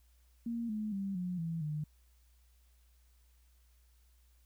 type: tone with pitch steps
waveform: sine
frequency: 233.2 / 213.8 / 196.1 / 179.82 / 164.9 / 151.21 Hz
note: A#3 / A3 / G3 / F#3 / E3 / D#3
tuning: +1 / -49 / +1 / -49 / +1 / -49 cents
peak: -34 dBFS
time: 0.46-1.84 s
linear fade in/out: 5 ms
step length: 230 ms
effects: added 60 Hz sine -63 dBFS peak until 4.45 s + white hiss -74 dBFS RMS until 4.45 s